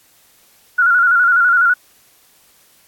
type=tone with vibrato; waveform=sine; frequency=1427 Hz; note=F6; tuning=37 cents sharp; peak=-9 dBFS; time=0.78-1.74 s; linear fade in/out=10 ms; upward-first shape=square; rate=12 Hz; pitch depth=51 cents each way; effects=white hiss -52 dBFS RMS until 2.87 s + AAC 64 kbps